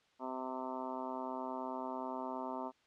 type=harmonic tone; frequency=129.4 Hz; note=C3; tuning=19 cents flat; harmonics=2 / 3 / 4 / 5 / 6 / 7 / 8 / 9 / 10; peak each=-44 / -48 / -51 / -45 / -52 / -43 / -49 / -50 / -56 dBFS; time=0.19-2.72 s; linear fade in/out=50 ms; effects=white hiss -71 dBFS RMS until 2.86 s + low-pass 4000 Hz 12 dB/octave